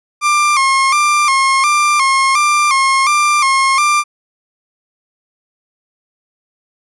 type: tone with vibrato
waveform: 30% pulse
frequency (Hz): 1130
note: C#6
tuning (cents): +33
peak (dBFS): -7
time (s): 0.21-4.04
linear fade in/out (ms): 50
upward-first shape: square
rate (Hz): 1.4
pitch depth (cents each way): 86
effects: resampled to 24000 Hz